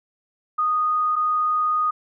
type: tone pair in turn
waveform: sine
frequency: 1238 / 1238 Hz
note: D#6 / D#6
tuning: -9 / -9 cents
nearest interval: unison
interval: 0 cents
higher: neither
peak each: -18 dBFS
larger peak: neither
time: 0.58-1.16 / 1.16-1.91 s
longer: second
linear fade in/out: 10 ms
effects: none